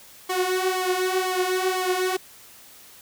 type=tone with flanger; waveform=sawtooth; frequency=370 Hz; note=F#4; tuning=in tune; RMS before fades=-24 dBFS; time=0.29-2.17 s; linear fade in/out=10 ms; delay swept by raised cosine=0.92 to 4.92 ms; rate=2 Hz; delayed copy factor=+0.7; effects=white hiss -48 dBFS RMS until 3.01 s